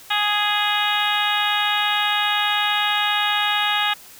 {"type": "harmonic tone", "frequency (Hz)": 415.3, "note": "G#4", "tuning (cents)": 0, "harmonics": [2, 3, 4, 5, 6, 7, 8, 9], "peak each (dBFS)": [-24, -26, -25, -29, -28, -26, -28, -26], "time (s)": [0.1, 3.94], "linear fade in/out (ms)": 10, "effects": ["white hiss -44 dBFS RMS until 4.19 s"]}